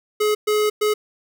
square tone bursts at uneven times, 423.4 Hz, G#4, 33 cents sharp, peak -17 dBFS, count 3, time 0.2-0.35 / 0.47-0.7 / 0.81-0.94 s, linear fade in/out 10 ms, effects none

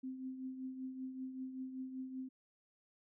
sine tone with tremolo, 260.2 Hz, C4, 9 cents flat, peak -39 dBFS, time 0.03-2.29 s, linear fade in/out 10 ms, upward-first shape triangle, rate 5.2 Hz, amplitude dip 60%, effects none

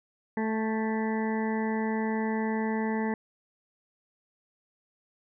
harmonic tone with a mistuned harmonic, 219.7 Hz, A3, 2 cents flat, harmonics 1 / 2 / 3 / 4 / 5 / 7 / 8 / 9, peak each -28 / -33 / -43 / -35 / -47 / -48 / -41 / -41 dBFS, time 0.37-3.14 s, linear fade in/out 2 ms, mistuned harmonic 7, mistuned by +48 cents, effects none

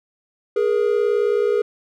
triangle tone pair together, 415.3 / 474.4 Hz, G#4 / A#4, 0 / +30 cents, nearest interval major second, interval 230 cents, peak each -16 / -18 dBFS, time 0.56-1.62 s, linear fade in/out 5 ms, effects none

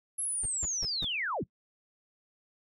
sine linear sweep, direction down, 11175 to 59 Hz, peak -30 dBFS, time 0.18-1.44 s, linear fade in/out 10 ms
brown noise bursts, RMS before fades -37 dBFS, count 4, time 0.43-1.048 s, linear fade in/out 2 ms, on 27 ms, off 170 ms
effects noise-tail reverb RT60 0.1 s tail -23 dB re dry

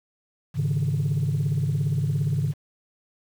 sine chord, Ab suspended fourth, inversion none, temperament just, 103.83 / 138.43 / 155.74 Hz, Ab2 / Db3 / Eb3, 0 / -2 / +2 cents, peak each -26 / -23 / -24 dBFS, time 0.54-2.54 s, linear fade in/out 50 ms, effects tanh soft clip ceiling -17 dBFS + 8-bit

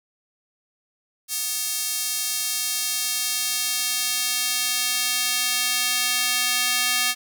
square tone with high-pass filter sweep, 247.4 Hz, B3, 3 cents sharp, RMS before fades -24 dBFS, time 1.28-7.15 s, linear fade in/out 50 ms, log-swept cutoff 6200 to 2400 Hz, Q 0.72, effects none

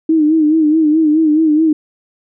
sine tone with vibrato, 311.1 Hz, D#4, in tune, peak -8 dBFS, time 0.09-1.73 s, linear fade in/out 5 ms, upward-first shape sine, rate 4.7 Hz, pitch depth 71 cents each way, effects none

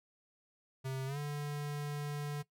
square tone with pitch glide, 132.6 to 146.28 Hz, C3 to D3, +23 to -7 cents, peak -37 dBFS, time 0.84-2.43 s, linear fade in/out 20 ms, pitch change +170 cents, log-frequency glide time 1.06-1.18 s, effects noise-tail reverb RT60 0.1 s tail -18 dB re dry

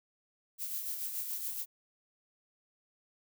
violet noise with tremolo, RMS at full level -36 dBFS, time 0.58-1.66 s, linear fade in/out 50 ms, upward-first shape sine, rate 7 Hz, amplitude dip 45%, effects none

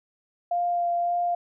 sine tone with vibrato, 697 Hz, F5, 4 cents flat, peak -22 dBFS, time 0.51-1.35 s, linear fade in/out 5 ms, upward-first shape sine, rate 1.8 Hz, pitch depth 11 cents each way, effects none

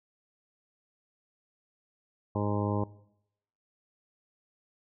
harmonic tone, 103.1 Hz, G#2, 12 cents flat, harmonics 1 / 2 / 3 / 4 / 5 / 6 / 8 / 9 / 10, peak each -31 / -34 / -36 / -37 / -38 / -39 / -40 / -41 / -41 dBFS, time 2.35-2.84 s, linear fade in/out 5 ms, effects noise-tail reverb RT60 0.8 s tail -20 dB re dry

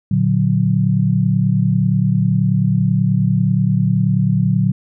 sine chord, Bb augmented, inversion none, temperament equal, 116.54 / 146.83 / 185 Hz, Bb2 / D3 / F#3, 0 / 0 / 0 cents, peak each -17 / -17 / -16 dBFS, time 0.11-4.72 s, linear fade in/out 5 ms, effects none

